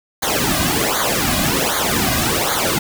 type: noise with flanger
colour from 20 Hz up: pink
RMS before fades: -18 dBFS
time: 0.22-2.79 s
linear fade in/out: 10 ms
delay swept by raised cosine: 0.37 to 2.27 ms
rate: 1.3 Hz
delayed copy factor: -0.9
effects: none